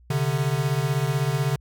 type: beating tone pair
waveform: square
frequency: 131.6 / 147.6 Hz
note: C3 / D3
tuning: +10 / +9 cents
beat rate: 16 Hz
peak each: -25 / -25 dBFS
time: 0.1-1.56 s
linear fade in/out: 5 ms
effects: added 60 Hz sine -50 dBFS peak until 1.6 s